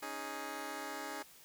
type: chord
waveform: 10% pulse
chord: C# suspended second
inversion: none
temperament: just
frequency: 277.2 / 311.8 / 415.8 Hz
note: C#4 / D#4 / G#4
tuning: 0 / +4 / +2 cents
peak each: -38 / -37 / -38 dBFS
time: 0.02-1.23 s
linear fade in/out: 10 ms
effects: white hiss -59 dBFS RMS until 1.44 s